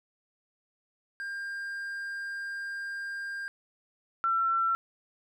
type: tone pair in turn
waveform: triangle / sine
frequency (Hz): 1600 / 1348.3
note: G6 / E6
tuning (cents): +35 / +39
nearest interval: minor third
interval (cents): 296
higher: first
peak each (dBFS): -32 / -24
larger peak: second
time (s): 1.2-3.48 / 4.24-4.75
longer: first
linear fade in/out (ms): 0
effects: none